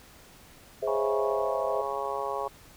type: chord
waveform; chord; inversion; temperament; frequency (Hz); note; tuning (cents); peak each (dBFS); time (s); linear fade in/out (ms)
sine; Ab augmented; none; just; 415.3 / 519.1 / 648.9; Ab4 / C5 / E5; 0 / -14 / -27; -31; 0.82-1.82; 10
type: harmonic tone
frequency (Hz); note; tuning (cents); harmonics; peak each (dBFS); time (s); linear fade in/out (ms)
138.1; C#3; -6; 3 / 4 / 5 / 6 / 7 / 8; -36 / -35 / -38 / -36 / -37 / -35; 0.87-2.48; 5
effects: pink hiss -53 dBFS RMS until 2.76 s